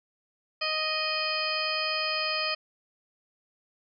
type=harmonic tone; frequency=623 Hz; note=D#5; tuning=2 cents sharp; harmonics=1 / 2 / 3 / 4 / 5 / 7 / 8; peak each=-35 / -34 / -38 / -32 / -36 / -35 / -33 dBFS; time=0.61-2.55 s; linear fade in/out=10 ms; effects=none